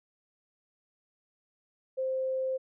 sine tone, 523.3 Hz, C5, in tune, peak -28 dBFS, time 1.97-2.58 s, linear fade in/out 20 ms, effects none

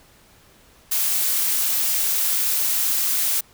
blue noise, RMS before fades -21 dBFS, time 0.91-3.41 s, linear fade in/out 10 ms, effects pink hiss -53 dBFS RMS until 3.53 s

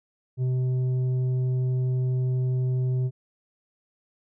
sine tone with tanh clipping, 127.7 Hz, C3, 42 cents flat, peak -23 dBFS, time 0.37-3.11 s, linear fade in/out 50 ms, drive 6 dB, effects none

